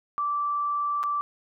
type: tone with dropouts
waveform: sine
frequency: 1166 Hz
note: D6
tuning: 13 cents flat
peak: -24 dBFS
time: 0.18-1.21 s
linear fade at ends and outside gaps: 0 ms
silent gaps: 1.031-1.037 s
effects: none